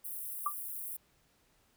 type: high-pass noise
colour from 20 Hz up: white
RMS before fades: -41 dBFS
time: 0.04-0.97 s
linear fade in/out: 10 ms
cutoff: 9500 Hz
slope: 48 dB/octave
type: tone with exponential decay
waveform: sine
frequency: 1177 Hz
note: D6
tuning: 3 cents sharp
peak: -25 dBFS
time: 0.46-0.54 s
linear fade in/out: 5 ms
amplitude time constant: 17 ms
effects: pink hiss -70 dBFS RMS until 1.76 s